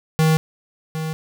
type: tone with echo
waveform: square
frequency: 158.3 Hz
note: D#3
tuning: 30 cents sharp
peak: -14 dBFS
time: 0.19-0.37 s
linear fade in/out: 0 ms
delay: 760 ms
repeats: 1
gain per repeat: -10 dB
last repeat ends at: 1.13 s
effects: none